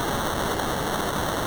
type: noise with sample-and-hold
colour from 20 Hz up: violet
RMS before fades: -26 dBFS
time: 0-1.46 s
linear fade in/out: 0 ms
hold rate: 2450 Hz
effects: none